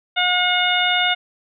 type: harmonic tone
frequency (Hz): 721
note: F#5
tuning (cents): -45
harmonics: 1 / 2 / 3 / 4 / 5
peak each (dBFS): -22 / -22 / -22 / -22 / -22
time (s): 0.16-1.15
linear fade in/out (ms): 20
effects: none

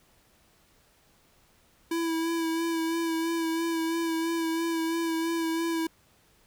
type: tone with vibrato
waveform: square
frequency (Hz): 329.6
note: E4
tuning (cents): 0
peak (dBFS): -27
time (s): 1.91-5.87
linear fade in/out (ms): 5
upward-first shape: sine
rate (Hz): 3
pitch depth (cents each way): 25
effects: pink hiss -63 dBFS RMS until 6.46 s

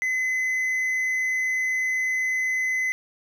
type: tone with hard clipping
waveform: sine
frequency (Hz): 2032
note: B6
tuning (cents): +49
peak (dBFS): -23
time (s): 0.02-2.92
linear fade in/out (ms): 0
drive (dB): 3
effects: none

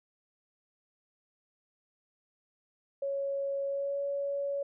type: tone with pitch glide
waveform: sine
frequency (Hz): 554.4 to 562.1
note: C#5 to C#5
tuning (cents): 0 to +24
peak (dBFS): -30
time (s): 3.02-4.63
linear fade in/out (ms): 5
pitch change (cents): +24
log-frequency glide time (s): 3.66-3.98
effects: none

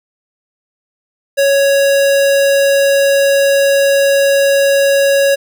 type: tone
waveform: square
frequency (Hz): 555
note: C#5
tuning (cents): +2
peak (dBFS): -9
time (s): 1.37-5.36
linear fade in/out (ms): 20
effects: none

